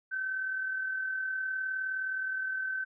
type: tone with amplitude modulation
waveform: sine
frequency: 1535 Hz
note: G6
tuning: 37 cents flat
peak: -29 dBFS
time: 0.11-2.85 s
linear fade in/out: 20 ms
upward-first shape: sine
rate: 39.4 Hz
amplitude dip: 40%
effects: none